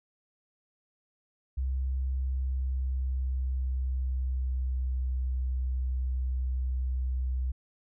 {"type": "tone with pitch glide", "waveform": "sine", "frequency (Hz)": [65.41, 63.73], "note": ["C2", "C2"], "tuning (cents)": [0, -45], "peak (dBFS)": -27, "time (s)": [1.57, 7.52], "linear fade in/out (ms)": 10, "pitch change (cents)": -45, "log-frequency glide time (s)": [2.07, 5.13], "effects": []}